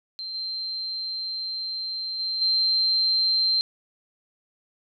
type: tone with level steps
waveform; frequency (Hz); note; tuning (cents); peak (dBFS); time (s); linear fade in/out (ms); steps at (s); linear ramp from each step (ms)
sine; 4137; C8; -20; -31 / -28 / -25 / -19; 0.19-3.61; 0; 0.34 / 2.19 / 2.41; 10
effects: none